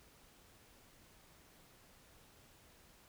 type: silence
effects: pink hiss -64 dBFS RMS until 3.08 s